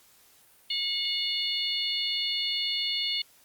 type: harmonic tone with a mistuned harmonic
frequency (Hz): 724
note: F#5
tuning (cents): -38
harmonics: 3 / 4 / 5 / 6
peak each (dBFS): -37 / -31 / -32 / -31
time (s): 0.7-3.22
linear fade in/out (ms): 5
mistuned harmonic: 5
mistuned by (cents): -35
effects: white hiss -59 dBFS RMS until 3.44 s + Opus 48 kbps